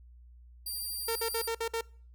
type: tone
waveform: 10% pulse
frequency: 4728 Hz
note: D8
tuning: 11 cents sharp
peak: -28 dBFS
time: 0.66-1.48 s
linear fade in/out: 5 ms
type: tone bursts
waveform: sawtooth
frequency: 456.6 Hz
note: A#4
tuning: 36 cents flat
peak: -26 dBFS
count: 6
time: 1.08-1.811 s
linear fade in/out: 5 ms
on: 76 ms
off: 55 ms
effects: noise-tail reverb RT60 0.5 s tail -24 dB re dry + added 60 Hz sine -51 dBFS peak until 2.14 s